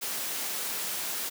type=high-pass noise; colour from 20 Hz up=white; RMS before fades=-33 dBFS; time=0.01-1.3 s; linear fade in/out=20 ms; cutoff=200 Hz; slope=12 dB/octave; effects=none